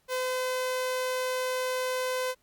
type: tone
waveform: sawtooth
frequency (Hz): 510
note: C5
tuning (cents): -44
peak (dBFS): -24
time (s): 0.08-2.35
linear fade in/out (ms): 50
effects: pink hiss -69 dBFS RMS until 2.42 s + Opus 48 kbps